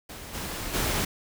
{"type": "noise with level steps", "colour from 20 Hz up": "pink", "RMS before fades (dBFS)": [-41, -34, -27], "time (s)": [0.09, 1.05], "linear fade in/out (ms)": 5, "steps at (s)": [0.33, 0.73], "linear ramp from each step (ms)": 20, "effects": []}